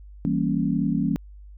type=chord; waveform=sine; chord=E diminished seventh; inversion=none; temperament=equal; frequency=164.81 / 196 / 233.1 / 277.2 Hz; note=E3 / G3 / Bb3 / Db4; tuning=0 / 0 / 0 / 0 cents; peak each=-26 dBFS; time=0.25-1.16 s; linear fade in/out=0 ms; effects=added 50 Hz sine -41 dBFS peak until 1.57 s